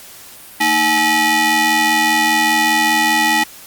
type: ring-modulated tone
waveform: sawtooth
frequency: 539 Hz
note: C#5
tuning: 49 cents flat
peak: -5 dBFS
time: 0.6-3.44 s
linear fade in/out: 10 ms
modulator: 1390 Hz
effects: white hiss -38 dBFS RMS until 3.66 s + Opus 48 kbps